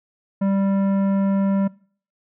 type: tone with tanh clipping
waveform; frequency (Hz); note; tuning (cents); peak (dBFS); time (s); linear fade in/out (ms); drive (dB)
sine; 196; G3; 0; -19; 0.41-1.68; 10; 13
effects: noise-tail reverb RT60 0.5 s tail -23 dB re dry